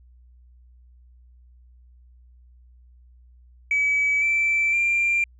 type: tone with pitch steps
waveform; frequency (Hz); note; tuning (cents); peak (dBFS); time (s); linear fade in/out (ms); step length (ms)
sine; 2286 / 2331 / 2378; D7 / D7 / D7; -47 / -14 / +21; -17; 3.71-5.24; 2; 510
effects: tanh soft clip ceiling -15 dBFS + added 61 Hz sine -49 dBFS peak until 5.39 s